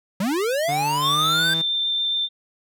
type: linear sweep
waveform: square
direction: up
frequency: 175.7 to 1586 Hz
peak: -21 dBFS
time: 0.2-1.54 s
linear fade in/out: 5 ms
type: tone with pitch glide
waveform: sawtooth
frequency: 146.83 to 162.92 Hz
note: D3 to E3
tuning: 0 to -20 cents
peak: -24 dBFS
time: 0.68-1.62 s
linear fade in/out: 10 ms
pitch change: +180 cents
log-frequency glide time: 1.05-1.42 s
type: tone with vibrato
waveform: sine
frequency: 3576 Hz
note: A7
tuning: 27 cents sharp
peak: -20 dBFS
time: 1.01-2.29 s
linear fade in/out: 50 ms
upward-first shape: triangle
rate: 7.2 Hz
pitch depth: 10 cents each way
effects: none